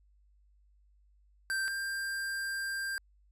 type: tone pair in turn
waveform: square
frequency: 1568 / 1588.1 Hz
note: G6 / G6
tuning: 0 / +22 cents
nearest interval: unison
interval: 22 cents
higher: second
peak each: -31 / -34 dBFS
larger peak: first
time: 1.5-1.68 / 1.68-2.98 s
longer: second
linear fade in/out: 0 ms
effects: added 50 Hz sine -62 dBFS peak until 3.31 s + resampled to 32000 Hz